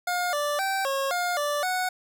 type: tone with pitch steps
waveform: 25% pulse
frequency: 713 / 586 / 776 / 545 / 710 / 585 / 737 Hz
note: F5 / D5 / G5 / C#5 / F5 / D5 / F#5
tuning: +36 / -4 / -18 / -29 / +28 / -7 / -7 cents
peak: -21 dBFS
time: 0.07-1.89 s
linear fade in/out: 5 ms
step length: 260 ms
effects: none